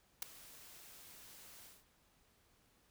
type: noise with ADSR envelope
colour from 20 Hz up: white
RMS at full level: -35 dBFS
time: 0.22-1.85 s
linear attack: 5 ms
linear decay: 6 ms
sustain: -22 dB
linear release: 200 ms
effects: pink hiss -72 dBFS RMS until 2.9 s